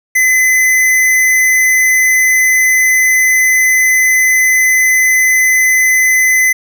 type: tone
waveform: square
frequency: 2028 Hz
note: B6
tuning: 45 cents sharp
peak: -8 dBFS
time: 0.15-6.53 s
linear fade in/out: 10 ms
effects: none